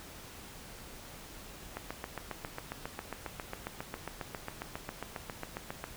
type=click train; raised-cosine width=0.5 ms; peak=-22 dBFS; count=31; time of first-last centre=1.77-5.841 s; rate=7.37 Hz; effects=pink hiss -49 dBFS RMS until 5.96 s